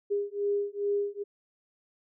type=beating tone pair; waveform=sine; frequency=405.1 / 407.5 Hz; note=G#4 / G#4; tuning=-43 / -33 cents; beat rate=2.4 Hz; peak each=-30 dBFS; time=0.1-1.24 s; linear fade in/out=20 ms; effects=none